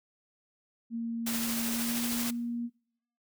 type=tone with pitch glide; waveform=sine; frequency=231 to 236.9 Hz; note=A#3 to A#3; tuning=-16 to +28 cents; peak=-31 dBFS; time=0.9-2.7 s; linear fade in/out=50 ms; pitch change=+44 cents; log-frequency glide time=1.59-2.03 s
type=noise with tremolo; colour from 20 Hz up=white; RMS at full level=-33 dBFS; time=1.26-2.31 s; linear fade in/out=10 ms; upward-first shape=triangle; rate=13 Hz; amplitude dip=30%
effects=noise-tail reverb RT60 0.7 s tail -23 dB re dry